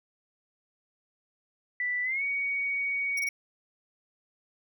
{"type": "tone with pitch glide", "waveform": "sine", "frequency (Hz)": [1975.5, 2243], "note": ["B6", "C#7"], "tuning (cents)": [0, 20], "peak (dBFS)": -27, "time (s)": [1.8, 3.29], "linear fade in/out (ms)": 2, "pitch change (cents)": 220, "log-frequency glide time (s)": [2.03, 2.23]}
{"type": "tone bursts", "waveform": "sawtooth", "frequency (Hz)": 5630, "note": "F8", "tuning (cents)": 13, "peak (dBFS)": -31, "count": 3, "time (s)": [3.17, 3.29], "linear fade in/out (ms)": 5, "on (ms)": 24, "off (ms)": 24}
{"effects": []}